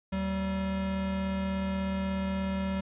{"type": "tone pair together", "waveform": "square", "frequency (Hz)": [76.2, 192.01], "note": ["D#2", "G3"], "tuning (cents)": [-36, -36], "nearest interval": "octave + major third", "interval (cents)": 1600, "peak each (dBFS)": [-38, -30], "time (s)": [0.12, 2.81], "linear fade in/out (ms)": 10, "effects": ["resampled to 8000 Hz"]}